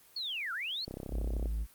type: linear two-way sweep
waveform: sine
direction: down then up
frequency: 4469 to 1318.5 to 4469 Hz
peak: -34 dBFS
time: 0.16-0.85 s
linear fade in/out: 5 ms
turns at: 0.53 s
type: click train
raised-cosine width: 2 ms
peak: -26 dBFS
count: 20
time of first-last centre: 0.88-1.458 s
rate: 32.9 Hz
type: tone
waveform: triangle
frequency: 54.6 Hz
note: A1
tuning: 13 cents flat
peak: -29 dBFS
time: 1.09-1.67 s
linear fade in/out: 50 ms
effects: white hiss -60 dBFS RMS until 1.74 s + Opus 32 kbps